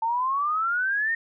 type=exponential sweep; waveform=sine; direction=up; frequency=889 to 1864.7 Hz; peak=-22 dBFS; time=0.02-1.15 s; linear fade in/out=5 ms; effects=none